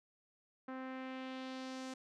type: tone with low-pass filter sweep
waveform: sawtooth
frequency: 260.6 Hz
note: C4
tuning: 7 cents flat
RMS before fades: -45 dBFS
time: 0.68-1.94 s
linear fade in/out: 5 ms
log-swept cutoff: 1500 to 7200 Hz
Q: 1.5
effects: none